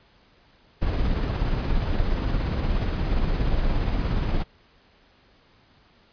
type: noise with tremolo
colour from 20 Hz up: brown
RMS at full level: -22 dBFS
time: 0.81-4.44 s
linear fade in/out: 20 ms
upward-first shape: sine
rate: 17 Hz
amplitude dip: 30%
effects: pink hiss -58 dBFS RMS until 6.12 s + resampled to 11025 Hz